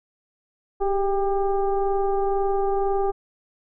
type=tone with frequency modulation; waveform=sine; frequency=392 Hz; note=G4; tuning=in tune; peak=-19 dBFS; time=0.8-3.12 s; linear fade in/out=20 ms; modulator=403 Hz; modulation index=1.1; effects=none